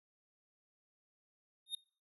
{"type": "tone with exponential growth", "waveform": "square", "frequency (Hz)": 3693, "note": "A#7", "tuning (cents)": -17, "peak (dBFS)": -34, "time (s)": [1.66, 1.75], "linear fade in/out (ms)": 5, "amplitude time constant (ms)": 18, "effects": ["noise-tail reverb RT60 0.4 s tail -23 dB re dry", "resampled to 32000 Hz"]}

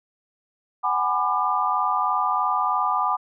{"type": "chord", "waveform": "sine", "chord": "G# half-diminished seventh", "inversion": "third", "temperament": "just", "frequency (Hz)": [747.5, 830.6, 996.7, 1196.1], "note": ["F#5", "G#5", "B5", "D6"], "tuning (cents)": [17, 0, 16, 31], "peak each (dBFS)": [-27, -27, -25, -23], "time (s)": [0.83, 3.17], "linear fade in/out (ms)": 20, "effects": []}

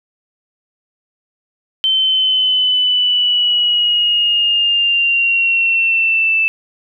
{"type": "linear sweep", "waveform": "sine", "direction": "down", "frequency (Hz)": [3094, 2637], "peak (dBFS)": -11, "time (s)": [1.84, 6.48], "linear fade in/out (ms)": 0, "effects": []}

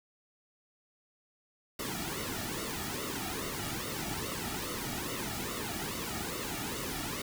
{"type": "noise with flanger", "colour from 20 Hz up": "pink", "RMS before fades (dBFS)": -37, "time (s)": [1.79, 7.22], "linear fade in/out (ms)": 5, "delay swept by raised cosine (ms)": [1.2, 1.97], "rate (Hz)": 2.4, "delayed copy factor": -0.75, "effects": []}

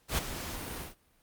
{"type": "noise with ADSR envelope", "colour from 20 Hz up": "pink", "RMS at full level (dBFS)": -28, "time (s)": [0.08, 0.95], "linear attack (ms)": 100, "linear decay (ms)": 13, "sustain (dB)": -11, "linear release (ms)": 140, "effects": ["pink hiss -68 dBFS RMS until 1.22 s", "Opus 48 kbps"]}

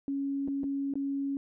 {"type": "tone with dropouts", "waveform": "sine", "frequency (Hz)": 277.2, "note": "C#4", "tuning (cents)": 0, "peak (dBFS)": -29, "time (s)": [0.08, 1.37], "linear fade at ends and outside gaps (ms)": 1, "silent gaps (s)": [[0.477, 0.483], [0.634, 0.64], [0.938, 0.955]], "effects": []}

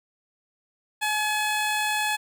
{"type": "tone", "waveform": "15% pulse", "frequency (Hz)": 850, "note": "G#5", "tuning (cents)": 40, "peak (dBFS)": -17, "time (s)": [1.01, 2.17], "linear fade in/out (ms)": 20, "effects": []}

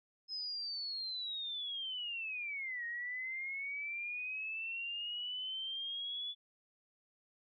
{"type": "linear two-way sweep", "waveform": "sine", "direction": "down then up", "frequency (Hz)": [5140, 1864.7, 3447], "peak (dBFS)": -38, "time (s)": [0.28, 6.35], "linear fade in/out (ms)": 50, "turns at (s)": 2.85, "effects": []}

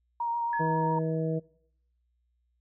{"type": "tone with vibrato", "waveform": "sine", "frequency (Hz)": 938, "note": "A#5", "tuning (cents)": 11, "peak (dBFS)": -27, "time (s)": [0.2, 0.99], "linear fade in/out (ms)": 5, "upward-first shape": "sine", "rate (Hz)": 7.3, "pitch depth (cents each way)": 16}
{"type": "tone with exponential decay", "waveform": "sine", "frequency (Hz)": 1700, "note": "G#6", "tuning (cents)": 40, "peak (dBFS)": -31, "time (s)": [0.53, 1.36], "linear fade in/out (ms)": 2, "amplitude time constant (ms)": 180}
{"type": "harmonic tone", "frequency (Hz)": 160.3, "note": "E3", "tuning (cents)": -48, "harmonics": [1, 2, 3, 4], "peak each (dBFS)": [-29, -35, -32, -38], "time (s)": [0.59, 1.4], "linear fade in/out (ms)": 20}
{"effects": ["noise-tail reverb RT60 0.7 s tail -23 dB re dry", "added 60 Hz sine -70 dBFS peak until 2.6 s"]}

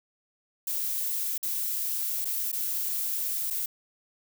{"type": "noise with dropouts", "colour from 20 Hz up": "violet", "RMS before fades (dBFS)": -30, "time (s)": [0.67, 3.66], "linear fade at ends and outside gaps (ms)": 5, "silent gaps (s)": [[1.379, 1.428], [2.247, 2.252], [2.518, 2.527], [3.503, 3.507]], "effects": []}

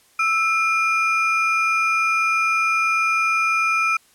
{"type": "ring-modulated tone", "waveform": "triangle", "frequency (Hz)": 1864.7, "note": "A#6", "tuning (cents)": 0, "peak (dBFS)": -12, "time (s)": [0.19, 3.97], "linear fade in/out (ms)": 5, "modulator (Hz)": 544, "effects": ["white hiss -56 dBFS RMS until 4.14 s", "low-pass 12000 Hz 12 dB/octave"]}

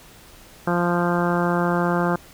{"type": "harmonic tone", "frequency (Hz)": 174.3, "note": "F3", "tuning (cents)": -3, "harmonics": [1, 2, 3, 4, 5, 6, 7, 8, 9], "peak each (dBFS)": [-22, -25, -27, -28, -29, -30, -30, -31, -32], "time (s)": [0.67, 2.16], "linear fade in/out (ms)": 5, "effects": ["pink hiss -47 dBFS RMS until 2.33 s"]}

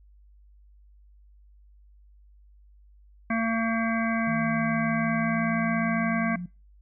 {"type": "harmonic tone", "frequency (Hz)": 226.7, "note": "A#3", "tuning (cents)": -48, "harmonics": [1, 3, 5, 7, 9, 10], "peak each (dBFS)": [-25, -32, -33, -33, -34, -37], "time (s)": [3.3, 6.36], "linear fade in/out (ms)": 5}
{"type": "tone with pitch glide", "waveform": "sine", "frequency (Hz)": [160, 177.53], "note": ["D#3", "F3"], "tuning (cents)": [49, 29], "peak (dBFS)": -31, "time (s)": [4.27, 6.46], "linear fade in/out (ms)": 5, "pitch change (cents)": 180, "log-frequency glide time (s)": [4.9, 6.25]}
{"effects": ["noise-tail reverb RT60 0.3 s tail -24 dB re dry", "added 50 Hz sine -52 dBFS peak until 6.81 s"]}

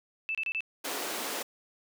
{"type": "tone bursts", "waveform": "sine", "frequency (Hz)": 2637, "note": "E7", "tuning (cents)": 0, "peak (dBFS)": -29, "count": 4, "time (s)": [0.29, 0.606], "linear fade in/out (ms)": 0, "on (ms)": 58, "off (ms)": 28}
{"type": "high-pass noise", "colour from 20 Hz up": "pink", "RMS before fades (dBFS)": -35, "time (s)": [0.84, 1.43], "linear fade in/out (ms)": 10, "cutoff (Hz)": 290, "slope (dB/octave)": 24}
{"effects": []}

